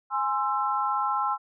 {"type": "chord", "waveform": "sine", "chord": "Ab augmented", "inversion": "none", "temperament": "equal with one note detuned", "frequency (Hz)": [830.6, 1046.5, 1332.3], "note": ["Ab5", "C6", "E6"], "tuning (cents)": [0, 0, 18], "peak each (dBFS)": -28, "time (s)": [0.1, 1.38], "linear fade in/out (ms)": 50, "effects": []}